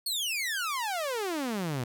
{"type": "exponential sweep", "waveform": "sawtooth", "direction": "down", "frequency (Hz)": [4469, 117.1], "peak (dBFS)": -26, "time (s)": [0.06, 1.84], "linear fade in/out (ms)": 5, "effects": []}